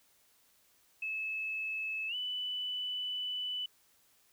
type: tone with pitch glide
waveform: sine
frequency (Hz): 2600 to 2987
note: E7 to F#7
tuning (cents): -24 to +16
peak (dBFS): -34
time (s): 1.02-3.66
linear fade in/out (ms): 5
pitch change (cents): +240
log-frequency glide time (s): 2.08-2.15
effects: white hiss -68 dBFS RMS until 4.32 s